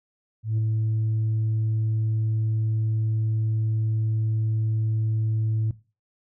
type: tone with ADSR envelope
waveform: sine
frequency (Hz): 110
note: A2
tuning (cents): 0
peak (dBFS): -17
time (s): 0.43-5.71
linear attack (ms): 150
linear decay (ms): 6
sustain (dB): -2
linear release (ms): 3
effects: noise-tail reverb RT60 0.3 s tail -18 dB re dry + tanh soft clip ceiling -19 dBFS